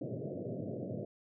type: band-pass noise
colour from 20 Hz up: pink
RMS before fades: -40 dBFS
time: 0.01-1.05 s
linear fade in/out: 5 ms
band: 100 to 650 Hz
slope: 96 dB/octave
effects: none